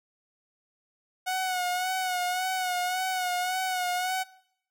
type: tone with vibrato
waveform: sawtooth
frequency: 734 Hz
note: F#5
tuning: 14 cents flat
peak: -23 dBFS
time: 1.26-4.24 s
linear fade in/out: 20 ms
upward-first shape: sine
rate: 1.8 Hz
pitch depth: 42 cents each way
effects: noise-tail reverb RT60 0.7 s tail -21 dB re dry